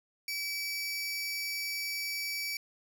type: tone pair together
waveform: 25% pulse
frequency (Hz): 2300 / 5470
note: D7 / F8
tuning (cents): -37 / -37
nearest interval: octave + minor third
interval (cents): 1500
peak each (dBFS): -30 / -37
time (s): 0.28-2.57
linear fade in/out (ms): 2
effects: none